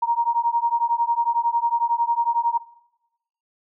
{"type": "beating tone pair", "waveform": "sine", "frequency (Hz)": [932.3, 943.3], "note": ["A#5", "A#5"], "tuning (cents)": [0, 20], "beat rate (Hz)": 11, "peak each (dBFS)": -21, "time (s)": [0.02, 2.58], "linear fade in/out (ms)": 10, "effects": ["noise-tail reverb RT60 0.9 s tail -19 dB re dry"]}